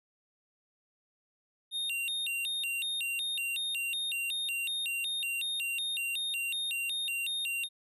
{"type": "tone with vibrato", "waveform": "square", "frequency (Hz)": 3194, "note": "G7", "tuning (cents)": 32, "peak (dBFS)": -32, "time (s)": [1.71, 7.69], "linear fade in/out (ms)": 50, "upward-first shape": "square", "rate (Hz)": 2.7, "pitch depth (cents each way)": 250, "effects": []}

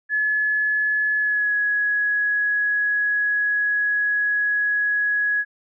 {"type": "tone with pitch glide", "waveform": "sine", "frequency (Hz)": [1708, 1674.8], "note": ["G#6", "G#6"], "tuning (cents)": [48, 14], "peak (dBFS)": -18, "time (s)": [0.09, 5.45], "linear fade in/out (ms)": 50, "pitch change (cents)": -34, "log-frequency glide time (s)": [1.18, 1.55], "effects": []}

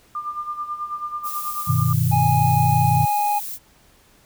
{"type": "tone with tremolo", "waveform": "sine", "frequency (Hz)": 1199, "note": "D6", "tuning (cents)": 36, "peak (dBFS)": -23, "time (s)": [0.15, 1.93], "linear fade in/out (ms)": 2, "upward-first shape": "sine", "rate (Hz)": 9.2, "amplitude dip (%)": 70}
{"type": "noise", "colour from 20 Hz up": "violet", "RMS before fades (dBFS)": -31, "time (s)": [1.23, 3.59], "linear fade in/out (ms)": 50}
{"type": "chord", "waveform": "sine", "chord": "G augmented", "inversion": "none", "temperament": "equal", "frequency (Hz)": [98, 123.47, 155.56], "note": ["G2", "B2", "D#3"], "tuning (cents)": [0, 0, 0], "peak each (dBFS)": [-23, -19, -21], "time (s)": [1.67, 3.06], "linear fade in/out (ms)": 20}
{"type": "tone", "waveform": "triangle", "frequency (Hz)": 828, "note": "G#5", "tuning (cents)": -5, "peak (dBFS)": -16, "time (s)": [2.11, 3.4], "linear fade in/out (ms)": 20}
{"effects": ["pink hiss -55 dBFS RMS until 4.25 s"]}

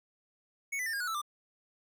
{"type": "tone with pitch steps", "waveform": "square", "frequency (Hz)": [2217, 1998.1, 1800.8, 1622.9, 1462.7, 1318.2, 1188.1], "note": ["C#7", "B6", "A6", "G#6", "F#6", "E6", "D6"], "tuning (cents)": [0, 20, 40, -40, -20, 0, 20], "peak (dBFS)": -33, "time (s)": [0.72, 1.217], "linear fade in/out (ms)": 10, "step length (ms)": 71, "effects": []}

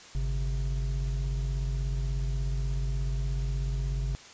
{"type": "tone pair together", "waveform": "triangle", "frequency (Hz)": [50.19, 134], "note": ["G1", "C3"], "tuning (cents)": [42, 42], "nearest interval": "octave + perfect fourth", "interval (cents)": 1700, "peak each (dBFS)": [-26, -31], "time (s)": [0.15, 4.15], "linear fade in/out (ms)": 0, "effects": ["white hiss -49 dBFS RMS until 4.33 s", "resampled to 16000 Hz"]}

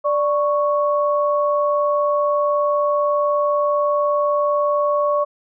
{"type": "tone pair together", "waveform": "sine", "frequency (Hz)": [587.3, 1108.7], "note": ["D5", "C#6"], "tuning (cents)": [0, 0], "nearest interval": "major seventh", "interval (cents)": 1100, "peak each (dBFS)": [-17, -20], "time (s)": [0.04, 5.25], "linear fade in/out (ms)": 20, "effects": []}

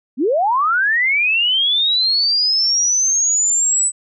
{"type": "linear sweep", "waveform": "sine", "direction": "up", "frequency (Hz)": [218.3, 8040], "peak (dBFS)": -13, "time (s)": [0.17, 3.92], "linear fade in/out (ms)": 50, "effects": []}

